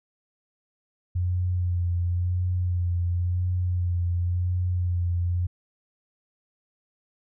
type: tone with vibrato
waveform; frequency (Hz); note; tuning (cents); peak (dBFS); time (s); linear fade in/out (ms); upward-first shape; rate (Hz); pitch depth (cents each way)
sine; 88.8; F2; +29; -22; 1.15-5.47; 10; sine; 0.94; 29
effects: none